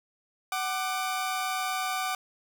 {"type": "tone pair together", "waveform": "sawtooth", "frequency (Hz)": [750.7, 1190], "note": ["F#5", "D6"], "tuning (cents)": [25, 22], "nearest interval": "minor sixth", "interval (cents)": 797, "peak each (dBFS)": [-27, -28], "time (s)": [0.52, 2.15], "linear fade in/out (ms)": 2, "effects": []}